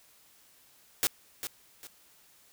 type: noise with echo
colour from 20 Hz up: white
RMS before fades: -26 dBFS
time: 1.03-1.07 s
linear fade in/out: 0 ms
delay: 400 ms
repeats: 2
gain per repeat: -10 dB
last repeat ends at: 1.87 s
effects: white hiss -61 dBFS RMS until 2.52 s